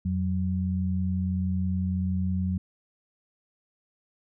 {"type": "tone pair together", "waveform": "sine", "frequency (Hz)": [87.7, 186.11], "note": ["F2", "F#3"], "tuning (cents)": [8, 10], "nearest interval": "octave + minor second", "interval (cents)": 1302, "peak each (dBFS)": -27, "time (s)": [0.05, 2.58], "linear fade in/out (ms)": 5, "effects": []}